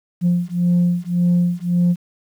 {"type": "beating tone pair", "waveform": "sine", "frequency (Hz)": [174.61, 176.41], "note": ["F3", "F3"], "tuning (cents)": [0, 18], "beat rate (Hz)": 1.8, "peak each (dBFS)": -16, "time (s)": [0.21, 1.96], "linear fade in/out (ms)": 50, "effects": ["tanh soft clip ceiling -10 dBFS", "8-bit"]}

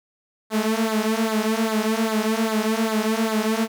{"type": "tone with flanger", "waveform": "sawtooth", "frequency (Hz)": 220, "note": "A3", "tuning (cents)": 0, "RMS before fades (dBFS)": -22, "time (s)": [0.5, 3.68], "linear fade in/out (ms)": 50, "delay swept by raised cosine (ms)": [0.34, 6.04], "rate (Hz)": 2.5, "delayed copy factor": -0.85, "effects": []}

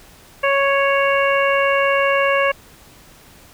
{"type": "harmonic tone", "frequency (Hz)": 554.4, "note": "C#5", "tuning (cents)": 0, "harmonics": [1, 2, 3, 4, 5], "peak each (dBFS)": [-17, -20, -22, -23, -24], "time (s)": [0.43, 2.52], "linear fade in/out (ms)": 10, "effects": ["pink hiss -46 dBFS RMS until 3.53 s"]}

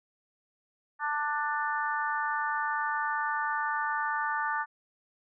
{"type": "harmonic tone", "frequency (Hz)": 295.8, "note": "D4", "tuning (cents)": 13, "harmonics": [3, 4, 5, 6], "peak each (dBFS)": [-32, -33, -34, -35], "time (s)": [0.99, 4.66], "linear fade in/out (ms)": 50, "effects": []}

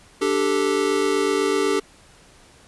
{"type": "chord", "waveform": "square", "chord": "D suspended fourth", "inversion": "none", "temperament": "equal", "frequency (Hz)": [293.7, 392, 440], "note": ["D4", "G4", "A4"], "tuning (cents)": [0, 0, 0], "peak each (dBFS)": [-26, -22, -24], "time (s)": [0.21, 1.8], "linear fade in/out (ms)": 10, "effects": ["pink hiss -51 dBFS RMS until 2.67 s", "resampled to 24000 Hz"]}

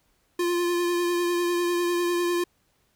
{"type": "tone with vibrato", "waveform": "square", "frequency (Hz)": 349.2, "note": "F4", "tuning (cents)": 0, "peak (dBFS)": -23, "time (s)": [0.39, 2.44], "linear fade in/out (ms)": 5, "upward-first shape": "triangle", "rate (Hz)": 10, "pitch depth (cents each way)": 23, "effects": ["pink hiss -68 dBFS RMS until 2.95 s"]}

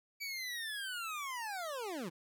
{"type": "linear sweep", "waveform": "25% pulse", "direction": "down", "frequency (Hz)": [2301, 149.8], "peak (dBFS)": -35, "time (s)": [0.2, 2.1], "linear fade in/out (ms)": 20, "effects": []}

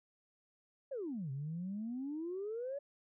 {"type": "exponential two-way sweep", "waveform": "sine", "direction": "down then up", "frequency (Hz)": [578, 131, 578], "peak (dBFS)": -37, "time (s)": [0.91, 2.79], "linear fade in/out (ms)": 10, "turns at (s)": 1.31, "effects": ["tanh soft clip ceiling -33 dBFS"]}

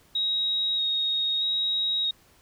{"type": "tone with vibrato", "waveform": "sine", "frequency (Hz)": 3774, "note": "A#7", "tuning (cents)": 21, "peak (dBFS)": -23, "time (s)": [0.15, 2.11], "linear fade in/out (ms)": 5, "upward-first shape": "square", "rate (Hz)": 0.79, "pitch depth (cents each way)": 13, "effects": ["pink hiss -59 dBFS RMS until 2.41 s"]}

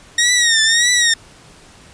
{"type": "tone with vibrato", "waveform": "15% pulse", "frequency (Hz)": 1864.7, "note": "A#6", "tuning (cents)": 0, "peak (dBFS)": -5, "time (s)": [0.18, 1.14], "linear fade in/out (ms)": 5, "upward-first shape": "triangle", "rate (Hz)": 1.7, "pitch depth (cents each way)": 110, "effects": ["pink hiss -44 dBFS RMS until 1.93 s", "resampled to 22050 Hz"]}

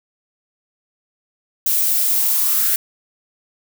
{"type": "noise with high-pass filter sweep", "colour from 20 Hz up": "violet", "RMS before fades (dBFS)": -17, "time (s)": [1.66, 2.76], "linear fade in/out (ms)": 2, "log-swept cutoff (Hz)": [390, 1600], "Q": 5.6, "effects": []}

